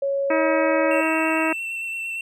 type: tone with pitch glide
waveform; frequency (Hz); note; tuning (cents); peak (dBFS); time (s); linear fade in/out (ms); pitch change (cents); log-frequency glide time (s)
sine; 554 to 560.1; C#5 to C#5; -1 to +18; -20; 0.02-1.01; 5; +19; 0.33-0.9
type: harmonic tone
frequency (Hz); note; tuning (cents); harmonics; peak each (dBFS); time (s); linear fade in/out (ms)
319.6; D#4; +47; 1 / 2 / 3 / 4 / 5 / 6 / 7 / 8; -23 / -26 / -28 / -29 / -30 / -31 / -31 / -32; 0.3-1.53; 5
type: tone with vibrato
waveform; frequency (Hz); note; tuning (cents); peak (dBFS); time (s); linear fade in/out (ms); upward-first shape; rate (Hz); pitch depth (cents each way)
triangle; 2694; E7; +37; -25; 0.91-2.21; 2; square; 8.8; 13
effects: none